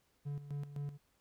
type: tone with tremolo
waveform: triangle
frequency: 143.7 Hz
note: D3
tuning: 37 cents flat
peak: -35 dBFS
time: 0.25-0.98 s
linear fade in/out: 20 ms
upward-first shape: square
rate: 3.9 Hz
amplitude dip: 70%
effects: pink hiss -75 dBFS RMS until 1.2 s